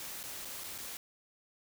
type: noise with dropouts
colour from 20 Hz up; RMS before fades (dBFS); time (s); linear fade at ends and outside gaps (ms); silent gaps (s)
white; -43; 0-0.97; 1; 0.231-0.237 / 0.449-0.453 / 0.637-0.641 / 0.78-0.785
effects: none